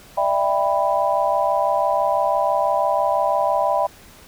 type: chord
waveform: sine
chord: E minor seventh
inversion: third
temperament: just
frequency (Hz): 593.3 / 659.3 / 791.1 / 988.9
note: D5 / E5 / G5 / B5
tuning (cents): +18 / 0 / +16 / +2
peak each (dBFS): -22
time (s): 0.17-3.87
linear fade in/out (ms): 10
effects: pink hiss -46 dBFS RMS until 4.27 s